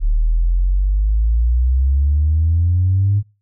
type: exponential sweep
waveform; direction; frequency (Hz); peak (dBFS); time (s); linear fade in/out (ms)
sine; up; 36.56 to 103.83; -11; 0-3.23; 50
effects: noise-tail reverb RT60 0.3 s tail -25 dB re dry + tanh soft clip ceiling -7 dBFS